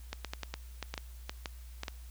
clicks, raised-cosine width 0.2 ms, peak -19 dBFS, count 12, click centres 0.13 / 0.247 / 0.335 / 0.433 / 0.54 / 0.827 / 0.94 / 0.978 / 1.295 / 1.458 / 1.834 / 1.882 s, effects added 60 Hz sine -45 dBFS peak until 2.1 s + white hiss -60 dBFS RMS until 2.1 s

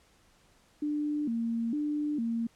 sine tone with vibrato, 261.6 Hz, C4, in tune, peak -28 dBFS, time 0.82-2.47 s, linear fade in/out 5 ms, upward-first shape square, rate 1.1 Hz, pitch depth 220 cents each way, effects pink hiss -64 dBFS RMS until 2.55 s + low-pass 10000 Hz 12 dB/octave

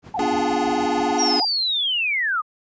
brown noise with tremolo, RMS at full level -34 dBFS, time 0.02-1.17 s, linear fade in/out 50 ms, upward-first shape sine, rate 6.4 Hz, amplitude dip 65%
sine tone with vibrato, 790 Hz, G5, 13 cents sharp, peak -22 dBFS, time 0.14-1.45 s, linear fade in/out 5 ms, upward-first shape sine, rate 18 Hz, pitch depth 200 cents each way
square chord, B diminished seventh, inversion none, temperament equal, 246.9 / 293.7 / 349.2 / 415.3 Hz, B3 / D4 / F4 / Ab4, 0 / 0 / 0 / 0 cents, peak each -28 / -26 / -29 / -27 dBFS, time 0.19-1.4 s, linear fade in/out 2 ms
sine linear sweep, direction down, 5770 to 1174.7 Hz, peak -19 dBFS, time 1.18-2.42 s, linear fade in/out 20 ms
effects high-pass 100 Hz 12 dB/octave + resampled to 16000 Hz

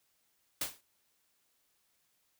white noise with exponential decay, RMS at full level -30 dBFS, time 0.61-0.81 s, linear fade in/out 5 ms, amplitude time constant 42 ms, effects white hiss -75 dBFS RMS until 2.39 s

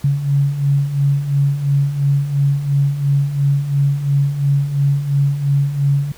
sine beating tone pair, 138.59 / 141.49 Hz, C#3 / C#3, 0 / +36 cents, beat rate 2.9 Hz, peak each -20 / -14 dBFS, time 0.04-6.12 s, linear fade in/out 5 ms, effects pink hiss -43 dBFS RMS until 6.17 s

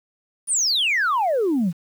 sine exponential sweep, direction down, 9956 to 156 Hz, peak -16 dBFS, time 0.47-1.73 s, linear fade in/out 50 ms, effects tanh soft clip ceiling -15 dBFS + 8-bit

